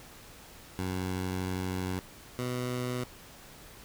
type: tone pair in turn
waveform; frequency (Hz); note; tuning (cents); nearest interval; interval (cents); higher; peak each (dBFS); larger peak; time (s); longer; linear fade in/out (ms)
15% pulse; 92.6 / 124.47; F#2 / B2; +2 / +14; perfect fourth; 512; second; -25; neither; 0.79-1.99 / 2.39-3.04; first; 0
effects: pink hiss -51 dBFS RMS until 3.84 s